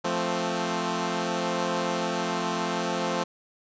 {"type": "chord", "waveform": "10% pulse", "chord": "F major", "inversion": "none", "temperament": "equal", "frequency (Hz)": [174.61, 220, 261.6], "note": ["F3", "A3", "C4"], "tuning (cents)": [0, 0, 0], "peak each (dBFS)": [-21, -22, -24], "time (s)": [0.04, 3.24], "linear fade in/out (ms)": 10, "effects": ["resampled to 16000 Hz"]}